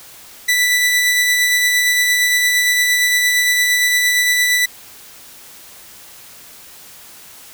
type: tone with tremolo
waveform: sawtooth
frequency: 1975.5 Hz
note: B6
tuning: in tune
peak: -8 dBFS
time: 0.48-4.66 s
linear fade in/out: 10 ms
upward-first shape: sine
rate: 8.7 Hz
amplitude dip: 25%
effects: white hiss -40 dBFS RMS until 7.53 s